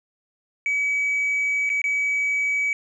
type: tone with dropouts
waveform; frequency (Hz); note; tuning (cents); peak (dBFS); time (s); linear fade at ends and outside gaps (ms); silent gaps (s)
sine; 2278; C#7; +47; -18; 0.66-2.73; 1; 1.693-1.7 / 1.817-1.841
effects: tanh soft clip ceiling -18 dBFS